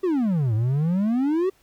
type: exponential two-way sweep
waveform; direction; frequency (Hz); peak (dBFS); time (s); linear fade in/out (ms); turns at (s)
triangle; down then up; 392 to 105.3 to 392; -17; 0.03-1.5; 10; 0.54
effects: pink hiss -61 dBFS RMS until 1.62 s